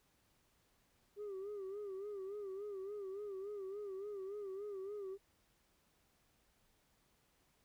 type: tone with vibrato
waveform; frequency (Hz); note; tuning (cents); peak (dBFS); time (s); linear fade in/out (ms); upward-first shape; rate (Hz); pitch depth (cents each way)
sine; 398.2; G4; +27; -40; 1.16-5.18; 50; sine; 3.5; 90
effects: tanh soft clip ceiling -41 dBFS + pink hiss -75 dBFS RMS until 7.64 s